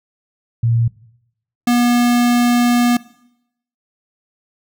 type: tone pair in turn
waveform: sine / square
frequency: 116.3 / 241.5 Hz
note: A#2 / B3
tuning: -4 / -39 cents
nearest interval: octave + minor second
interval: 1265 cents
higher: second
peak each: -12 dBFS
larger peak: neither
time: 0.63-0.88 / 1.67-2.97 s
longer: second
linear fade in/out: 5 ms
effects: noise-tail reverb RT60 0.8 s tail -20 dB re dry